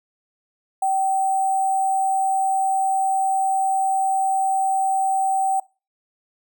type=tone with sample-and-hold; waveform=sine; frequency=770 Hz; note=G5; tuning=31 cents flat; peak=-17 dBFS; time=0.82-5.6 s; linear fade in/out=5 ms; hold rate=8820 Hz; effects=noise-tail reverb RT60 0.3 s tail -22 dB re dry